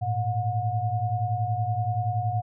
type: tone cluster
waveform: sine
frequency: 105.3 / 115.9 / 723 Hz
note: G#2 / A#2 / F#5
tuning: +24 / -10 / -40 cents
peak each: -28 dBFS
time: 0.01-2.42 s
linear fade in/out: 20 ms
effects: none